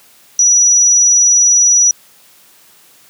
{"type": "tone", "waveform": "sine", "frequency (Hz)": 5860, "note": "F#8", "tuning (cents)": -18, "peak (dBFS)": -6, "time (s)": [0.39, 1.91], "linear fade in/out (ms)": 2, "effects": ["white hiss -46 dBFS RMS until 3.09 s", "high-pass 100 Hz 12 dB/octave"]}